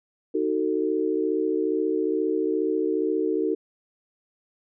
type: chord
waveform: sine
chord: D# diminished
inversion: none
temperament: just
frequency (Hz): 311.1 / 373.4 / 448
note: D#4 / F#4 / A4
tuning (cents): 0 / +16 / +31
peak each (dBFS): -26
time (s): 0.34-3.55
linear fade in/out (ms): 10
effects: none